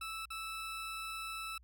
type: tone with dropouts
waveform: 20% pulse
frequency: 1314 Hz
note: E6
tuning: 6 cents flat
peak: -35 dBFS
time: 0.01-1.58 s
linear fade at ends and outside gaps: 5 ms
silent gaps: 0.256-0.303 s
effects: added 60 Hz sine -59 dBFS peak until 1.63 s